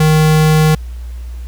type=tone; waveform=square; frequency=155.56 Hz; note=D#3; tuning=in tune; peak=-8 dBFS; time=0-0.75 s; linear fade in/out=5 ms; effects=added 60 Hz sine -23 dBFS peak until 1.47 s + pink hiss -46 dBFS RMS until 1.47 s